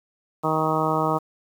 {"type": "harmonic tone", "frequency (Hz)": 157.3, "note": "D#3", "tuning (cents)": 19, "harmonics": [1, 2, 3, 4, 5, 6, 7, 8], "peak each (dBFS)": [-28, -28, -28, -28, -28, -28, -28, -28], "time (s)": [0.43, 1.19], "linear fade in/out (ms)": 20, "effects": ["8-bit"]}